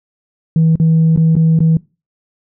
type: tone with dropouts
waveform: sine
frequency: 161.6 Hz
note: E3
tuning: 34 cents flat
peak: -6 dBFS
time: 0.56-1.77 s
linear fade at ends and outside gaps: 2 ms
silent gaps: 0.756-0.799 / 1.162-1.174 / 1.354-1.365 / 1.59-1.604 s
effects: noise-tail reverb RT60 0.3 s tail -24 dB re dry + tanh soft clip ceiling -5 dBFS